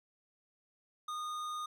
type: tone with tanh clipping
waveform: sine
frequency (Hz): 1228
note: D#6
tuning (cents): -23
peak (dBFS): -39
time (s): 1.08-1.66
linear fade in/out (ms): 5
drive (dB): 15
effects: none